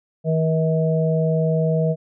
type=harmonic tone; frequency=160 Hz; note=D#3; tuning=49 cents sharp; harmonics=1 / 3 / 4; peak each=-18 / -23 / -24 dBFS; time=0.24-1.96 s; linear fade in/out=50 ms; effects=none